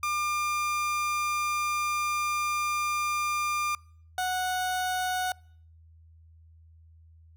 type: tone pair in turn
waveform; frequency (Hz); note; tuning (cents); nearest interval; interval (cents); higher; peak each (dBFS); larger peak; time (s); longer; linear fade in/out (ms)
30% pulse; 1200 / 736.7; D6 / F#5; +37 / -8; minor sixth; 845; first; -24; neither; 0.03-3.75 / 4.18-5.32; first; 2
effects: noise-tail reverb RT60 0.6 s tail -26 dB re dry + added 81 Hz sine -52 dBFS peak until 7.36 s